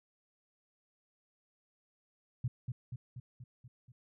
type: tone with echo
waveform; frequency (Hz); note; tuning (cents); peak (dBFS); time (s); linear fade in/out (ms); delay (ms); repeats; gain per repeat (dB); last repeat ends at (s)
sine; 123.47; B2; 0; -30; 2.44-2.48; 5; 240; 6; -4; 3.92
effects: none